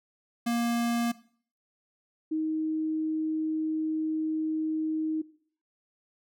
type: tone pair in turn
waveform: square / sine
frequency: 235.4 / 314.2 Hz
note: A#3 / D#4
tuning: +17 / +17 cents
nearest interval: perfect fourth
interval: 500 cents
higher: second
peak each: -26 dBFS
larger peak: neither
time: 0.46-1.12 / 2.31-5.22 s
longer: second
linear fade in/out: 10 ms
effects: noise-tail reverb RT60 0.5 s tail -18 dB re dry